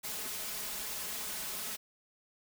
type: noise with comb filter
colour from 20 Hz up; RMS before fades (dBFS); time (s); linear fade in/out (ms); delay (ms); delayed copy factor
white; -39; 0.03-1.77; 20; 4.7; +0.65
effects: none